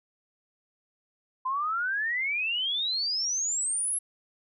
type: exponential sweep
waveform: sine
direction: up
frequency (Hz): 1014 to 11175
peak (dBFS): -26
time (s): 1.45-3.99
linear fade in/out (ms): 10
effects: none